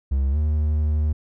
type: tone with pitch glide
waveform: triangle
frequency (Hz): 67.7 to 75.99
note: C#2 to D#2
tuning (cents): -40 to -40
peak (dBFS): -16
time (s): 0.11-1.13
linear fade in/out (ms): 10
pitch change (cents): +200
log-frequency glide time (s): 0.31-0.37
effects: none